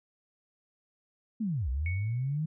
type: linear two-way sweep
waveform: sine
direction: down then up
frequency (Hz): 233.1 to 59.8 to 160.5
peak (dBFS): -28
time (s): 1.4-2.46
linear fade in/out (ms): 10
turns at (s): 1.69
type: tone with exponential decay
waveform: sine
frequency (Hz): 2220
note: C#7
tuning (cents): +2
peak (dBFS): -34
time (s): 1.86-2.37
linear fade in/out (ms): 1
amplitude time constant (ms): 110
effects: none